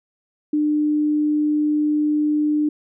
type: tone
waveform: sine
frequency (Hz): 300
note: D4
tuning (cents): +37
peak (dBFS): -16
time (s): 0.53-2.69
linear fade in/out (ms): 5
effects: none